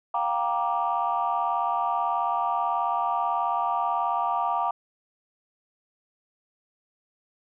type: chord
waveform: sine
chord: G minor seventh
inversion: third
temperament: just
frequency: 705.6 / 784 / 940.8 / 1176 Hz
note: F5 / G5 / Bb5 / D6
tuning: +18 / 0 / +16 / +2 cents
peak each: -28 / -29 / -27 / -28 dBFS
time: 0.14-4.71 s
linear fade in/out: 5 ms
effects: tanh soft clip ceiling -14 dBFS